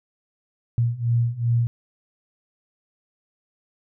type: beating tone pair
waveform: sine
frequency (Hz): 116.7 / 119.3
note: A#2 / A#2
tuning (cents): +2 / +41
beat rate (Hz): 2.6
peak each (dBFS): -23 / -21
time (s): 0.78-1.67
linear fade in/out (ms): 0
effects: none